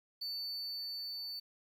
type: tone with level ramp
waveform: triangle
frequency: 4500 Hz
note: C#8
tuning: 25 cents sharp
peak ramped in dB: -36 to -39 dBFS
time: 0.21-1.4 s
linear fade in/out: 10 ms
effects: 11-bit